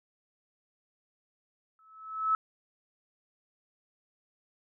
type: tone with exponential growth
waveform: sine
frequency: 1300 Hz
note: E6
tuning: 24 cents flat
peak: -21 dBFS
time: 1.79-2.35 s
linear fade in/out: 1 ms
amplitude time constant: 120 ms
effects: none